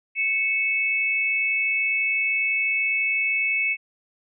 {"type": "tone pair together", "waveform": "sine", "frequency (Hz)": [2217, 2605], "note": ["C#7", "E7"], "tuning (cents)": [0, -21], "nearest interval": "minor third", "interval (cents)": 279, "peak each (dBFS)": -23, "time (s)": [0.15, 3.77], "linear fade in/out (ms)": 50, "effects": []}